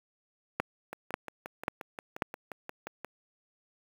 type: two click trains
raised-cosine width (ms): 0.5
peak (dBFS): -24 / -12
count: 13 / 4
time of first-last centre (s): 0.93-3.046 / 0.6-2.222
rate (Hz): 5.67 / 1.85
effects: high-pass 100 Hz 12 dB/octave + 7-bit